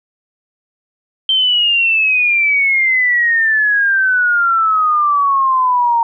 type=exponential sweep; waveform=sine; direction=down; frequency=3136 to 920 Hz; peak=-10 dBFS; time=1.29-6.03 s; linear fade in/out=2 ms; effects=none